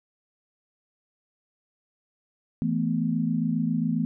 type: chord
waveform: sine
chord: E suspended fourth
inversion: none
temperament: just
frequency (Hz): 164.81 / 219.8 / 247.2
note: E3 / A3 / B3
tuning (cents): 0 / -2 / +2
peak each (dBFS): -27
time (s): 2.62-4.05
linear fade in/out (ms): 0
effects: none